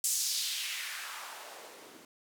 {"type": "noise with band-pass filter sweep", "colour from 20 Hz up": "blue", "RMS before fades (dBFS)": -37, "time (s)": [0.04, 2.05], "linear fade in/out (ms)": 2, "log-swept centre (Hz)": [7700, 260], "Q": 1.8, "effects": []}